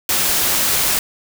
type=noise; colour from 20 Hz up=white; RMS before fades=-17 dBFS; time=0.09-0.99 s; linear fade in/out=2 ms; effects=none